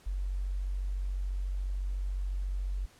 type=tone; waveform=sine; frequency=47 Hz; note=F#1; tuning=28 cents sharp; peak=-30 dBFS; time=0.06-2.86 s; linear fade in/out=10 ms; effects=pink hiss -60 dBFS RMS until 2.99 s + low-pass 11000 Hz 12 dB/octave